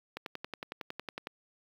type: click train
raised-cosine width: 0.3 ms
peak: -22 dBFS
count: 13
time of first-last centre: 0.17-1.271 s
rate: 10.9 Hz
effects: high-pass 60 Hz 12 dB/octave + 8-bit